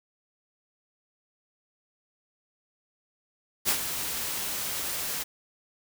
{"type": "noise with ADSR envelope", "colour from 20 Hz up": "white", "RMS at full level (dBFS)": -23, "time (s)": [3.65, 5.24], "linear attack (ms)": 37, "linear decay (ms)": 85, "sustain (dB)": -9, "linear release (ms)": 18, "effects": []}